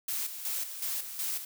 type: noise with tremolo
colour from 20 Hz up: blue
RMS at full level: -33 dBFS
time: 0.08-1.45 s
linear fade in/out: 5 ms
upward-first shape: square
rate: 2.7 Hz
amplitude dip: 60%
effects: none